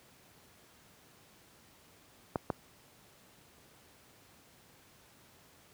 clicks, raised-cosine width 1 ms, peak -16 dBFS, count 2, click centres 2.358 / 2.502 s, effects pink hiss -61 dBFS RMS until 5.73 s + high-pass 80 Hz 12 dB/octave

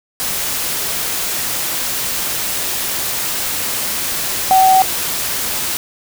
sine tone in noise, 759 Hz, F#5, 44 cents sharp, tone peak -7 dBFS, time 4.51-4.82 s, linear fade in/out 0 ms, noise white, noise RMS -20 dBFS, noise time 0.2-5.77 s, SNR +10 dB, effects none

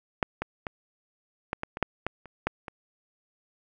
clicks, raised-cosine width 0.5 ms, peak -8 / -14 / -17 / -13 / -16 / -20 / -7 / -13 / -30 / -10 / -22 dBFS, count 11, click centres 0.228 / 0.42 / 0.668 / 1.531 / 1.634 / 1.771 / 1.827 / 2.066 / 2.257 / 2.47 / 2.682 s, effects none

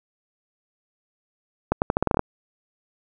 accelerating click train, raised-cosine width 1 ms, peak -5 dBFS, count 10, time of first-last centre 1.72-2.193 s, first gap 99 ms, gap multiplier 0.83, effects none

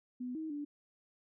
sine tone with pitch steps, 249.3 / 316.4 / 291.5 Hz, B3 / D#4 / D4, +16 / +29 / -13 cents, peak -37 dBFS, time 0.2-0.65 s, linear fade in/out 10 ms, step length 150 ms, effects none

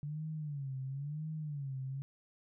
sine tone with vibrato, 144 Hz, D3, 34 cents flat, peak -37 dBFS, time 0.03-2.02 s, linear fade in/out 0 ms, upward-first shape sine, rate 0.98 Hz, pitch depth 150 cents each way, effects none

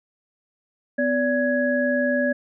sine tone cluster, 250.9 / 578 / 1670 Hz, B3 / D5 / G#6, +28 / -28 / +9 cents, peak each -23 / -22 / -25 dBFS, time 0.98-2.33 s, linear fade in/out 10 ms, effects none

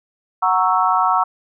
sine chord, F# dominant seventh, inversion none, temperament equal, 740 / 932.3 / 1108.7 / 1318.5 Hz, F#5 / A#5 / C#6 / E6, 0 / 0 / 0 / 0 cents, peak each -19 dBFS, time 0.42-1.24 s, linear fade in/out 10 ms, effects none

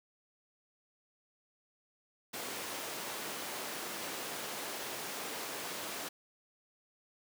pink high-pass noise, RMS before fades -41 dBFS, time 2.33-6.09 s, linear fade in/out 10 ms, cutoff 330 Hz, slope 12 dB/octave, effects none

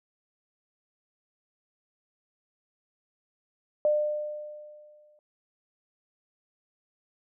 sine tone with exponential decay, 600 Hz, D5, 37 cents sharp, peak -19 dBFS, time 3.85-5.19 s, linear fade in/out 1 ms, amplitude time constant 290 ms, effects none

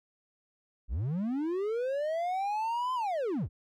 triangle linear two-way sweep, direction up then down, 41.72 to 1034 to 41.72 Hz, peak -27 dBFS, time 0.88-3.49 s, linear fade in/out 50 ms, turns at 2.94 s, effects none

